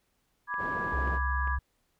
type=chord; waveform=sine; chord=G# diminished; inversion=first; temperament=equal; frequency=987.8 / 1174.7 / 1661.2 Hz; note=B5 / D6 / G#6; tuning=0 / 0 / 0 cents; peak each=-35 / -36 / -33 dBFS; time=0.47-1.59 s; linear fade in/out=50 ms
type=clicks; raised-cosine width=0.5 ms; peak=-29 dBFS; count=3; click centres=0.541 / 1.075 / 1.475 s
type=low-pass noise; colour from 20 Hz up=white; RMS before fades=-39 dBFS; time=0.57-1.2 s; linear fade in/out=50 ms; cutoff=580 Hz; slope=12 dB/octave
type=tone; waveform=sine; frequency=65.9 Hz; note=C2; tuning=13 cents sharp; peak=-28 dBFS; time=0.93-1.59 s; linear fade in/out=5 ms
effects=pink hiss -74 dBFS RMS until 1.99 s